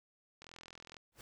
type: click train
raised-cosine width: 0.2 ms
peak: -34 dBFS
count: 24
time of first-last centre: 0.42-0.968 s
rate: 42 Hz
type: noise with exponential growth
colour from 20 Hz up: pink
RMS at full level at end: -48 dBFS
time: 1.12-1.21 s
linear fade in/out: 1 ms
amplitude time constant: 19 ms
effects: none